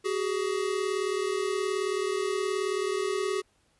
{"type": "tone pair together", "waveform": "square", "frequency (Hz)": [376.7, 415.5], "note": ["F#4", "G#4"], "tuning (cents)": [31, 1], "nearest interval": "major second", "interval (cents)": 170, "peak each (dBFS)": [-30, -31], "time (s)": [0.04, 3.42], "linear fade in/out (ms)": 20, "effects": ["pink hiss -68 dBFS RMS until 3.79 s", "resampled to 24000 Hz"]}